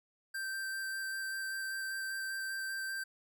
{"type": "tone with vibrato", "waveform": "square", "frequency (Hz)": 1566, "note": "G6", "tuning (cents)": -2, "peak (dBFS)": -37, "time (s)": [0.34, 3.04], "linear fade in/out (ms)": 10, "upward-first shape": "square", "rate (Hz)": 5.1, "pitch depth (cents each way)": 9, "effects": []}